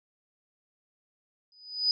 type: tone with exponential growth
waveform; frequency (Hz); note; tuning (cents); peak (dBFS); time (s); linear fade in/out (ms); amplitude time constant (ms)
sine; 4978; D#8; 0; -19; 1.52-1.91; 1; 83
effects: none